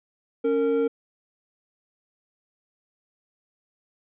triangle tone pair together, 277.2 / 459.6 Hz, C#4 / A#4, 0 / -25 cents, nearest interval major sixth, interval 875 cents, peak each -24 / -19 dBFS, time 0.44-0.88 s, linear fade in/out 10 ms, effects resampled to 8000 Hz

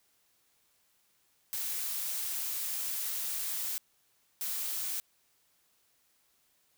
blue noise bursts at uneven times, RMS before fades -35 dBFS, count 2, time 1.53-3.78 / 4.41-5 s, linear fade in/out 0 ms, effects white hiss -71 dBFS RMS until 6.77 s

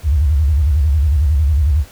sine tone with vibrato, 73.42 Hz, D2, in tune, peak -10 dBFS, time 0.03-1.85 s, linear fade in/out 50 ms, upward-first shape square, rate 11 Hz, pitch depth 150 cents each way, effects pink hiss -42 dBFS RMS until 1.91 s

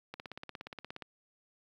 click train, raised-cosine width 0.3 ms, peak -26 dBFS, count 16, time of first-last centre 0.14-1.022 s, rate 17 Hz, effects high-pass 100 Hz 12 dB/octave + 11-bit

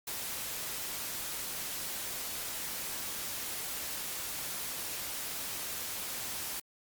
white noise, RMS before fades -38 dBFS, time 0.07-6.6 s, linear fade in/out 5 ms, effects Opus 48 kbps

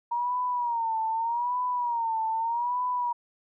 sine tone with vibrato, 940 Hz, A#5, 14 cents sharp, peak -25 dBFS, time 0.11-3.13 s, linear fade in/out 10 ms, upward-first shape sine, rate 0.82 Hz, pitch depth 100 cents each way, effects none

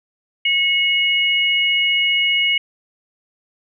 sine tone pair together, 2195 / 2890 Hz, C#7 / F#7, -18 / -41 cents, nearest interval perfect fourth, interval 477 cents, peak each -17 dBFS, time 0.45-2.58 s, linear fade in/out 5 ms, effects none

